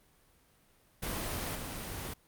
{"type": "noise with level steps", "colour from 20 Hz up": "pink", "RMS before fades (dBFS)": [-36, -40], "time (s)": [1.02, 2.14], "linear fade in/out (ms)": 10, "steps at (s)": 1.55, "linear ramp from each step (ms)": 2, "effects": ["pink hiss -66 dBFS RMS until 2.27 s", "Opus 32 kbps"]}